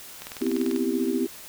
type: click train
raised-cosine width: 0.2 ms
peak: -19 dBFS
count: 12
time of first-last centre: 0.22-0.762 s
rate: 20.3 Hz
type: chord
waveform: sine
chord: C major seventh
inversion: third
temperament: equal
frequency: 246.9 / 261.6 / 329.6 / 392 Hz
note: B3 / C4 / E4 / G4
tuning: 0 / 0 / 0 / 0 cents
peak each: -28 dBFS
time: 0.41-1.27 s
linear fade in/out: 10 ms
effects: white hiss -43 dBFS RMS until 1.48 s